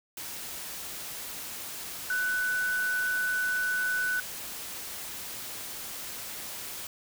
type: tone in noise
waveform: sine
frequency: 1493 Hz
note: F#6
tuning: 15 cents sharp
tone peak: -26 dBFS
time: 2.1-4.2 s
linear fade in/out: 2 ms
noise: white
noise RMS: -39 dBFS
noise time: 0.17-6.87 s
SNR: +10 dB
effects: none